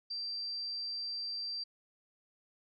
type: tone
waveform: sine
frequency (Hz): 4699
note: D8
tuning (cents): 0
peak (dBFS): -36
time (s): 0.1-1.64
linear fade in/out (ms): 10
effects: none